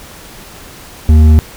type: tone with hard clipping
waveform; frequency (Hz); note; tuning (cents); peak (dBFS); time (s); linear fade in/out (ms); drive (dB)
sine; 77.78; D#2; 0; -4; 1.09-1.39; 0; 7
effects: pink hiss -34 dBFS RMS until 1.56 s